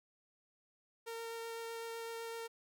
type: tone with vibrato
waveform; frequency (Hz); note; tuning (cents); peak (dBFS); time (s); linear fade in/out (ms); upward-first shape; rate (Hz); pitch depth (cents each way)
sawtooth; 458.7; A#4; -28; -38; 1.06-2.48; 20; sine; 7.9; 8
effects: none